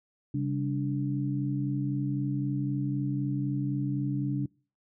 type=tone cluster; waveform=sine; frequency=135.1 / 199 / 290.8 Hz; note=C#3 / G3 / D4; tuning=-44 / +26 / -17 cents; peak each=-29 / -36 / -31 dBFS; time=0.34-4.46 s; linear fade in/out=5 ms; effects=noise-tail reverb RT60 0.4 s tail -25 dB re dry